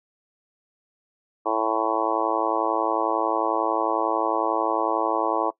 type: harmonic tone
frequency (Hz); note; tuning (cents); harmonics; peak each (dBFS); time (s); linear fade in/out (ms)
111.1; A2; +17; 3 / 4 / 5 / 6 / 7 / 8 / 9 / 10; -29 / -29 / -29 / -29 / -29 / -29 / -29 / -29; 1.45-5.51; 20
effects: noise-tail reverb RT60 0.1 s tail -19 dB re dry